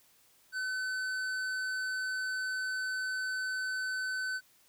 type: tone with hard clipping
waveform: triangle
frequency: 1517 Hz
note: F#6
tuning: 43 cents sharp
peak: -34 dBFS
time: 0.52-4.41 s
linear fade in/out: 50 ms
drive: 14 dB
effects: white hiss -65 dBFS RMS until 4.68 s